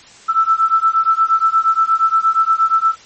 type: beating tone pair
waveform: sine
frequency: 1319 / 1327.5 Hz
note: E6 / E6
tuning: +1 / +12 cents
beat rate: 8.5 Hz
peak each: -14 dBFS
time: 0.28-2.95 s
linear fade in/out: 20 ms
effects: white hiss -42 dBFS RMS until 3.05 s + MP3 32 kbps